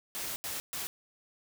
white noise bursts at uneven times, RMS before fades -37 dBFS, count 3, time 0.15-0.36 / 0.44-0.6 / 0.73-0.87 s, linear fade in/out 0 ms, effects none

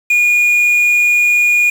triangle tone with quantisation, 2439 Hz, D#7, 35 cents flat, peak -7 dBFS, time 0.1-1.7 s, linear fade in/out 5 ms, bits 5, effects none

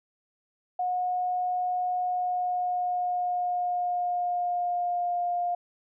sine tone with pitch glide, 725 to 705.2 Hz, F#5 to F5, -35 to +17 cents, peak -25 dBFS, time 0.79-5.55 s, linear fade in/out 5 ms, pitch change -48 cents, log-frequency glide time 2.03-5.2 s, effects none

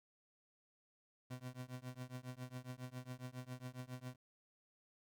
30% pulse tone with tremolo, 126.4 Hz, B2, 41 cents sharp, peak -40 dBFS, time 1.3-4.16 s, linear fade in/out 10 ms, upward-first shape triangle, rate 7.3 Hz, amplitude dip 100%, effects none

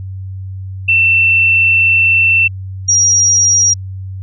sine tone pair in turn, 2684 / 5704 Hz, E7 / F8, +31 / +36 cents, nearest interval octave + minor second, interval 1305 cents, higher second, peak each -7 dBFS, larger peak neither, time 0.88-2.48 / 2.88-3.74 s, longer first, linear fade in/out 10 ms, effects added 95 Hz sine -22 dBFS peak until 4.22 s

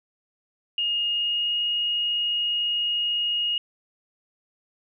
sine tone with pitch glide, 2849 to 2869 Hz, F7 to F7, +34 to +46 cents, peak -22 dBFS, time 0.78-3.58 s, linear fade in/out 2 ms, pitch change +12 cents, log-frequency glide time 1.08-1.58 s, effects none

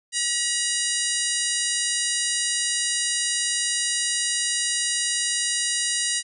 harmonic tone with a mistuned harmonic, 960 Hz, B5, 49 cents flat, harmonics 2 / 3 / 4 / 5 / 6 / 7 / 8 / 9 / 10, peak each -31 / -31 / -31 / -31 / -31 / -31 / -31 / -31 / -31 dBFS, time 0.12-6.23 s, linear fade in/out 50 ms, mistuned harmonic 8, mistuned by -18 cents, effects none

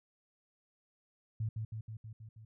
sine tone with echo, 110 Hz, A2, in tune, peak -32 dBFS, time 1.4-1.49 s, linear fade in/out 5 ms, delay 160 ms, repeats 6, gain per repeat -3 dB, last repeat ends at 2.45 s, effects none

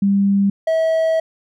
sine / triangle tone pair in turn, 198.6 / 646.4 Hz, G3 / E5, +23 / -34 cents, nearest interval octave + minor sixth, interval 2043 cents, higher second, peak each -12 dBFS, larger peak neither, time 0.02-0.5 / 0.67-1.2 s, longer second, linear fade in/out 5 ms, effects none

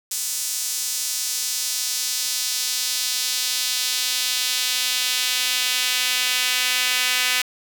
sawtooth tone with high-pass filter sweep, 251.2 Hz, B3, 30 cents sharp, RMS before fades -23 dBFS, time 0.11-7.42 s, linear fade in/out 5 ms, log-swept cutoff 6900 to 2400 Hz, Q 1.3, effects 7-bit

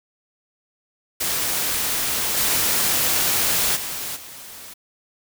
white noise with level steps, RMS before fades -23 / -20 / -29 / -39 dBFS, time 1.2-4.74 s, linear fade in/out 10 ms, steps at 2.36 / 3.75 / 4.15 s, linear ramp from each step 20 ms, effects none

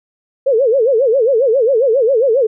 sine tone with vibrato, 493.9 Hz, B4, in tune, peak -9 dBFS, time 0.46-2.47 s, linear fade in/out 10 ms, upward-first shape sine, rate 7.4 Hz, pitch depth 230 cents each way, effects none

